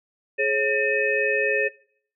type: tone cluster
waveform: sine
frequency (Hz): 421.2 / 545 / 1802 / 2544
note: G#4 / C#5 / A6 / D#7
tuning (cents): +24 / -29 / +41 / +38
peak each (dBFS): -25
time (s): 0.38-1.69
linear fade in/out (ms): 20
effects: noise-tail reverb RT60 0.6 s tail -22 dB re dry